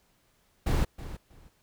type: noise with echo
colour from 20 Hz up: brown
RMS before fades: -25 dBFS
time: 0.66-0.85 s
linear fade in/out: 10 ms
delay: 320 ms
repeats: 2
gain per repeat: -14 dB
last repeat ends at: 1.49 s
effects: pink hiss -68 dBFS RMS until 1.62 s

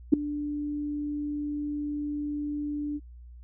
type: tone with ADSR envelope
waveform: sine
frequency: 293.7 Hz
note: D4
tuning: in tune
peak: -10 dBFS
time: 0.12-3 s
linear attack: 16 ms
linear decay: 4 ms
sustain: -19 dB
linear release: 40 ms
effects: added 60 Hz sine -44 dBFS peak until 3.43 s

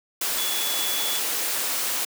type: tone in noise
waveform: sine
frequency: 3416 Hz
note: G#7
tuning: 48 cents sharp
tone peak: -29 dBFS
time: 0.38-1.19 s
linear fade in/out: 5 ms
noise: white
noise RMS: -26 dBFS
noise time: 0.21-2.05 s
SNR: -6 dB
effects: high-pass 300 Hz 12 dB/octave

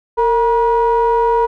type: ring-modulated tone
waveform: triangle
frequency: 248.8 Hz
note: B3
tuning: 13 cents sharp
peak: -6 dBFS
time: 0.17-1.47 s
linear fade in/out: 20 ms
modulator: 707 Hz
effects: none

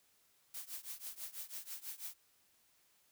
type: noise with tremolo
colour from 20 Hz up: blue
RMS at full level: -43 dBFS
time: 0.54-2.14 s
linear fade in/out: 5 ms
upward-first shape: triangle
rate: 6.1 Hz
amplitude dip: 95%
effects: white hiss -72 dBFS RMS until 3.11 s

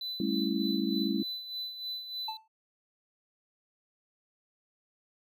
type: tone with tremolo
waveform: triangle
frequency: 4000 Hz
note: B7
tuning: 21 cents sharp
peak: -32 dBFS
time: 0.01-2.37 s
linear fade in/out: 2 ms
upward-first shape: sine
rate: 3.3 Hz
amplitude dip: 60%
type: chord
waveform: sine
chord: A dominant seventh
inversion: third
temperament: just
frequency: 198 / 220 / 275 / 330 Hz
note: G3 / A3 / C#4 / E4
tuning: +18 / 0 / -14 / +2 cents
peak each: -33 dBFS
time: 0.2-1.23 s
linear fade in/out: 2 ms
type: tone with exponential decay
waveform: triangle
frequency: 880 Hz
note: A5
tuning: in tune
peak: -30 dBFS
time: 2.28-2.48 s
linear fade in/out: 5 ms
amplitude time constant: 43 ms
effects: none

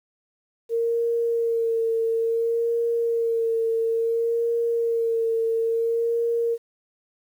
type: tone with vibrato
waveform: sine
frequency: 460 Hz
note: A#4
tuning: 23 cents flat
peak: -20 dBFS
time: 0.69-6.58 s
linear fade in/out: 50 ms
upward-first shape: sine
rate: 0.58 Hz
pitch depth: 24 cents each way
effects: 9-bit

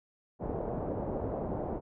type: low-pass noise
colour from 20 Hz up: white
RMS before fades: -35 dBFS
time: 0.39-1.81 s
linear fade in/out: 50 ms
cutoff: 680 Hz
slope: 24 dB/octave
effects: none

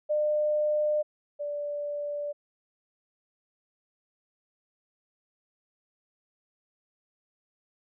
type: tone pair in turn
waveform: sine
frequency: 602 / 583.8 Hz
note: D5 / D5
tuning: +43 / -10 cents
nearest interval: minor second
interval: 53 cents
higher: first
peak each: -23 / -30 dBFS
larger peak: first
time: 0.09-1.03 / 1.39-2.33 s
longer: neither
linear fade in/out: 20 ms
effects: none

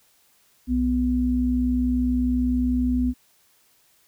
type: tone pair together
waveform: sine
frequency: 62.3 / 249.4 Hz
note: B1 / B3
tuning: +16 / +17 cents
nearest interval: 2 octaves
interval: 2401 cents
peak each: -25 / -20 dBFS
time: 0.67-3.14 s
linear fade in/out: 50 ms
effects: white hiss -61 dBFS RMS until 4.07 s

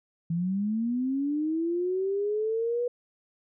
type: linear sweep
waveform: sine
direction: up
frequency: 162.9 to 490.6 Hz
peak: -25 dBFS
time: 0.3-2.88 s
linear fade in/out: 5 ms
effects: none

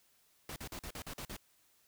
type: noise bursts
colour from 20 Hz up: pink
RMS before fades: -44 dBFS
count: 8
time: 0.49-1.366 s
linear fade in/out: 2 ms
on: 71 ms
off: 44 ms
effects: white hiss -70 dBFS RMS until 1.87 s

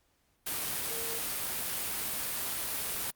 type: tone in noise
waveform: sine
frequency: 458.5 Hz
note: A#4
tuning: 29 cents flat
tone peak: -42 dBFS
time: 0.9-1.19 s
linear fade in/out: 10 ms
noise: white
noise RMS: -34 dBFS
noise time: 0.46-3.11 s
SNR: -11 dB
effects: pink hiss -72 dBFS RMS until 3.15 s + Opus 48 kbps

